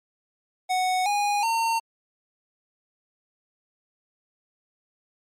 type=tone with pitch steps; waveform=square; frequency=740 / 821.1 / 911 Hz; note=F#5 / G#5 / A#5; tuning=0 / -20 / -40 cents; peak=-22 dBFS; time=0.69-1.8 s; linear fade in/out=20 ms; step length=370 ms; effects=low-pass 11000 Hz 12 dB/octave + MP3 64 kbps